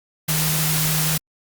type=tone in noise; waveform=sine; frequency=155.6 Hz; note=D#3; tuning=in tune; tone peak=-22 dBFS; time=0.28-1.18 s; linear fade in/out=10 ms; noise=white; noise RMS=-22 dBFS; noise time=0.28-1.18 s; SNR=-3 dB; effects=Opus 48 kbps